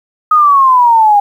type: exponential sweep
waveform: sine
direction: down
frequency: 1261 to 805 Hz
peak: -4 dBFS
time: 0.31-1.2 s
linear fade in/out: 5 ms
effects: 7-bit